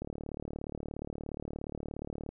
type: click train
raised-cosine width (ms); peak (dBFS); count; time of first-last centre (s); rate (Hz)
2; -25; 85; 0.02-2.29; 37
effects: none